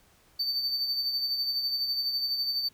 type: tone with tremolo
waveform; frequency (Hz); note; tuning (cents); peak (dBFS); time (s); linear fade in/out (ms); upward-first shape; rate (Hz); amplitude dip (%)
triangle; 4566; D8; -50; -24; 0.39-2.69; 10; sine; 12; 45
effects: pink hiss -62 dBFS RMS until 2.73 s